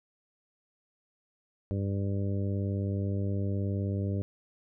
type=harmonic tone; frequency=99.1 Hz; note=G2; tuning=19 cents sharp; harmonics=1 / 2 / 3 / 4 / 5 / 6; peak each=-29 / -35 / -39 / -41 / -43 / -45 dBFS; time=1.71-4.22 s; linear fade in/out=0 ms; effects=none